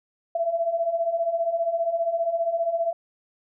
sine beating tone pair, 659.3 / 674.3 Hz, E5 / E5, 0 / +39 cents, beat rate 15 Hz, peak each -28 / -23 dBFS, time 0.35-2.93 s, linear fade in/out 5 ms, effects none

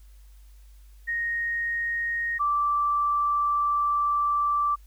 sine tone pair in turn, 1864.7 / 1168.6 Hz, A#6 / D6, 0 / -9 cents, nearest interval minor sixth, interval 809 cents, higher first, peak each -25 / -21 dBFS, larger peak second, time 1.07-2.39 / 2.39-4.76 s, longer second, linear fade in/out 20 ms, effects added 50 Hz sine -47 dBFS peak until 4.86 s + white hiss -64 dBFS RMS until 4.86 s

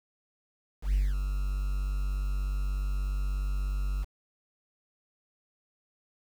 triangle tone with ADSR envelope, 48.35 Hz, G1, 23 cents flat, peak -18 dBFS, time 0.82-4.05 s, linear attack 120 ms, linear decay 200 ms, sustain -7 dB, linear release 24 ms, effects tanh soft clip ceiling -17 dBFS + 8-bit

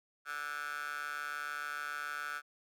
15% pulse tone with high-pass filter, 146.83 Hz, D3, in tune, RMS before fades -40 dBFS, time 0.25-2.42 s, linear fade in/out 50 ms, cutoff 1400 Hz, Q 5.7, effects none

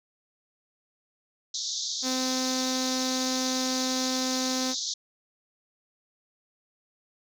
white band-pass noise, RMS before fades -32 dBFS, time 1.54-4.94 s, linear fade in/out 5 ms, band 3500 to 6700 Hz, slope 96 dB/octave
sawtooth tone, 257.9 Hz, C4, 25 cents flat, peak -24 dBFS, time 2.02-4.75 s, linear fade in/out 50 ms
effects none

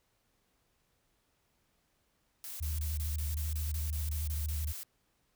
blue noise bursts, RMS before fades -43 dBFS, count 13, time 2.44-4.832 s, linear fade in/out 0 ms, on 160 ms, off 26 ms
sine tone with vibrato, 76 Hz, D#2, 40 cents flat, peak -32 dBFS, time 2.6-4.73 s, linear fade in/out 20 ms, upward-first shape square, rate 13 Hz, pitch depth 43 cents each way
effects pink hiss -75 dBFS RMS until 5.35 s

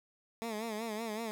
15% pulse tone with vibrato, 220.8 Hz, A3, 6 cents sharp, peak -30 dBFS, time 0.42-1.31 s, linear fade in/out 0 ms, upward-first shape sine, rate 5.3 Hz, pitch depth 92 cents each way, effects none

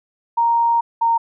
sine tone pair in turn, 932.3 / 922.7 Hz, A#5 / A#5, 0 / -18 cents, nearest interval unison, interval 18 cents, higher first, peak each -13 / -13 dBFS, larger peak neither, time 0.37-0.81 / 1.01-1.18 s, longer first, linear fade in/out 10 ms, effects none

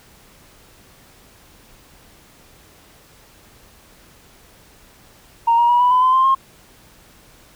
sine tone with pitch steps, 928 / 947 / 966.3 / 986 / 1006.2 / 1026.7 / 1047.7 / 1069.1 Hz, A#5 / A#5 / B5 / B5 / B5 / C6 / C6 / C6, -8 / +27 / -38 / -3 / +32 / -33 / +2 / +37 cents, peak -10 dBFS, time 5.47-6.35 s, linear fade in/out 10 ms, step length 110 ms, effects tanh soft clip ceiling -7 dBFS + pink hiss -49 dBFS RMS until 7.55 s

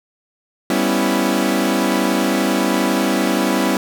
sawtooth chord, C# half-diminished seventh, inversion second, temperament equal, 196 / 246.9 / 277.2 / 329.6 Hz, G3 / B3 / C#4 / E4, 0 / 0 / 0 / 0 cents, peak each -17 dBFS, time 0.7-3.77 s, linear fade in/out 2 ms, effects none

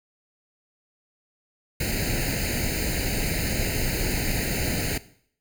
pink noise with comb filter, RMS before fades -26 dBFS, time 1.8-4.98 s, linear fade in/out 5 ms, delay 0.44 ms, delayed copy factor +1, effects noise-tail reverb RT60 0.6 s tail -17 dB re dry

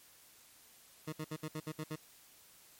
20% pulse tone bursts, 155.56 Hz, D#3, in tune, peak -33 dBFS, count 8, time 1.07-1.96 s, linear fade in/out 10 ms, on 57 ms, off 62 ms, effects white hiss -61 dBFS RMS until 2.79 s + MP3 64 kbps

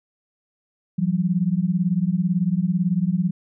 sine beating tone pair, 170 / 188 Hz, F3 / F#3, -46 / +28 cents, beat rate 18 Hz, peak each -21 dBFS, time 0.98-3.31 s, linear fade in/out 10 ms, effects none

